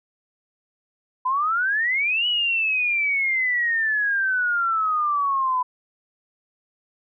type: exponential two-way sweep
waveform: sine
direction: up then down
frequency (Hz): 995 to 2960 to 995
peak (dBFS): -19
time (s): 1.25-5.63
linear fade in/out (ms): 10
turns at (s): 2.27
effects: none